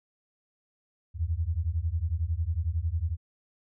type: beating tone pair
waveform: sine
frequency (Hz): 77.3 / 88.3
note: D#2 / F2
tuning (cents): -11 / +20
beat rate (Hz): 11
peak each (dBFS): -29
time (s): 1.14-3.17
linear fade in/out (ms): 50
effects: none